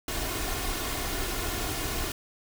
pink noise with comb filter, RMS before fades -31 dBFS, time 0.08-2.12 s, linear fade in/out 2 ms, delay 2.8 ms, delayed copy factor +0.55, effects none

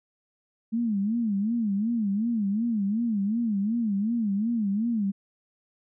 sine tone with vibrato, 215.9 Hz, A3, 33 cents flat, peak -23 dBFS, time 0.72-5.12 s, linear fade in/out 20 ms, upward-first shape sine, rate 2.7 Hz, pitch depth 170 cents each way, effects none

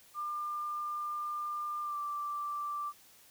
sine tone with pitch glide, 1198 to 1172.7 Hz, D6 to D6, +34 to -3 cents, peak -34 dBFS, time 0.14-2.93 s, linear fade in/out 50 ms, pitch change -37 cents, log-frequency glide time 1.82-1.97 s, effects white hiss -60 dBFS RMS until 3.3 s

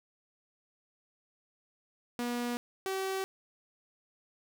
sawtooth tone pair in turn, 241.4 / 383.2 Hz, B3 / G4, -39 / -39 cents, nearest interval minor sixth, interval 800 cents, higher second, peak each -28 / -28 dBFS, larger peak neither, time 2.19-2.57 / 2.86-3.24 s, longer neither, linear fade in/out 0 ms, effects none

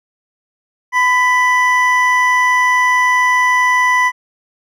triangle tone pair together, 1004.7 / 1975.5 Hz, B5 / B6, +29 / 0 cents, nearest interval octave, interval 1171 cents, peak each -11 dBFS, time 0.92-4.12 s, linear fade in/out 50 ms, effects none

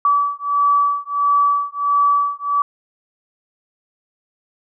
sine beating tone pair, 1148 / 1149.5 Hz, D6 / D6, -40 / -37 cents, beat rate 1.5 Hz, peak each -17 dBFS, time 0.05-2.62 s, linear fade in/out 2 ms, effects none

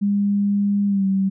sine tone with pitch glide, 202.2 to 193.18 Hz, G#3 to G3, -46 to -25 cents, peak -16 dBFS, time 0.01-1.3 s, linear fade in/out 20 ms, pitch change -79 cents, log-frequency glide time 0.87-1.05 s, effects none

